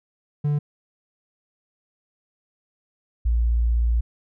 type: tone pair in turn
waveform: triangle / sine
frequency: 146.83 / 58.05 Hz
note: D3 / A#1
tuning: 0 / -7 cents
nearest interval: octave + major third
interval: 1607 cents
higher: first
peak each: -17 dBFS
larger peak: neither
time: 0.44-0.59 / 3.25-4.01 s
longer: second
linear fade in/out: 10 ms
effects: none